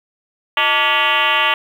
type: tone with frequency modulation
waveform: sine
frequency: 1957 Hz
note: B6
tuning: 16 cents flat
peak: -12 dBFS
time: 0.57-1.54 s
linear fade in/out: 2 ms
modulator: 267 Hz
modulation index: 4.5
effects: high-pass 400 Hz 12 dB/octave + 7-bit